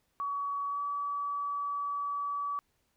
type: tone with pitch glide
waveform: sine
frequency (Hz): 1131 to 1145.5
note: C#6 to D6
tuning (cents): +34 to -44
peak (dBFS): -31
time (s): 0.2-2.59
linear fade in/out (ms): 0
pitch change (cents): +22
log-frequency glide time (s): 0.68-0.8
effects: pink hiss -75 dBFS RMS until 2.96 s